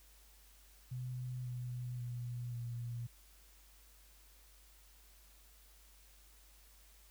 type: tone with pitch steps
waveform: sine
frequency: 126 / 123.69 / 121.43 / 119.2 Hz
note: B2 / B2 / B2 / A#2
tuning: +35 / +3 / -29 / +39 cents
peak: -39 dBFS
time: 0.91-3.07 s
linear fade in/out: 10 ms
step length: 540 ms
effects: added 50 Hz sine -62 dBFS peak until 7.1 s + white hiss -65 dBFS RMS until 7.1 s